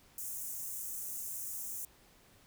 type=high-pass noise; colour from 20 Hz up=white; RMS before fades=-41 dBFS; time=0.18-1.85 s; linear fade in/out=2 ms; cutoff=6300 Hz; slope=48 dB/octave; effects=pink hiss -63 dBFS RMS until 2.46 s